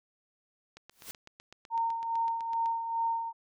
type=click train; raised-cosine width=0.2 ms; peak=-31 dBFS; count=16; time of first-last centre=0.77-2.659 s; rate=7.94 Hz
type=noise with exponential growth; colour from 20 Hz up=white; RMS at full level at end=-39 dBFS; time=0.91-1.11 s; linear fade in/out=0 ms; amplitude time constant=43 ms
type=tone with tremolo; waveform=sine; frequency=917 Hz; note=A#5; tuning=29 cents flat; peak=-26 dBFS; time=1.7-3.33 s; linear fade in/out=50 ms; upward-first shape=sine; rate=2.4 Hz; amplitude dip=55%
effects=none

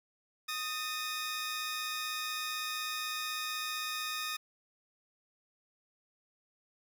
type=tone pair together; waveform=15% pulse; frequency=1244.5 / 1808.8 Hz; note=D#6 / A6; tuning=0 / +47 cents; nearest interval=tritone; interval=647 cents; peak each=-30 / -34 dBFS; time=0.48-4.37 s; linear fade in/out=10 ms; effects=none

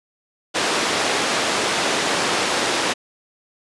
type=band-pass noise; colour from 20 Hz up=pink; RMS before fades=-21 dBFS; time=0.54-2.94 s; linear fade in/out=20 ms; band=340 to 6700 Hz; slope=12 dB/octave; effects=resampled to 24000 Hz

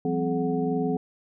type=tone cluster; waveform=sine; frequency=171.6 / 193.9 / 258.4 / 426.8 / 737 Hz; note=F3 / G3 / C4 / G#4 / F#5; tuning=-30 / -19 / -21 / +47 / -7 cents; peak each=-29 / -34 / -27 / -28 / -34 dBFS; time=0.05-0.97 s; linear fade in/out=2 ms; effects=none

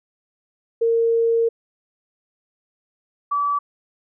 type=tone pair in turn; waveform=sine; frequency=460 / 1150.8 Hz; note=A#4 / D6; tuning=-23 / -36 cents; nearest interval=octave + major third; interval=1587 cents; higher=second; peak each=-15 / -18 dBFS; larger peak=first; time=0.81-1.49 / 3.31-3.59 s; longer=first; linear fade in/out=10 ms; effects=none

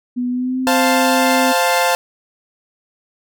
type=tone with pitch glide; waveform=sine; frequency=246.9 to 258.9 Hz; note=B3 to C4; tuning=0 to -18 cents; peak=-17 dBFS; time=0.16-1.53 s; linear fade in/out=20 ms; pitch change=+82 cents; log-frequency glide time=0.29-0.6 s
type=chord; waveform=sawtooth; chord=F major; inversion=second; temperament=equal; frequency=523.3 / 698.5 / 880 Hz; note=C5 / F5 / A5; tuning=0 / 0 / 0 cents; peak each=-14 dBFS; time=0.67-1.95 s; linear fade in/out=0 ms
effects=none

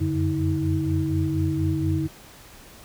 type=tone cluster; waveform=sine; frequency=88.9 / 93.1 / 145.1 / 319.9 Hz; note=F2 / F#2 / D3 / D#4; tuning=+31 / +11 / -21 / +48 cents; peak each=-28 / -27 / -26 / -25 dBFS; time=0-2.08 s; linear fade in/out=20 ms; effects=pink hiss -47 dBFS RMS until 2.84 s

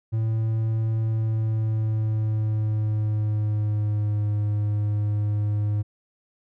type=tone with pitch glide; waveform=triangle; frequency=111.3 to 104.45 Hz; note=A2 to G#2; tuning=+20 to +10 cents; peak=-19 dBFS; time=0.12-5.83 s; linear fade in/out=20 ms; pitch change=-110 cents; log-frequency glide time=1-4.28 s; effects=none

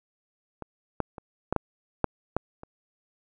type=clicks; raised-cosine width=1 ms; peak=-22 / -11 / -25 / -11 / -9 / -7 / -10 / -27 dBFS; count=8; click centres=0.623 / 1.003 / 1.182 / 1.526 / 1.563 / 2.043 / 2.366 / 2.634 s; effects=none

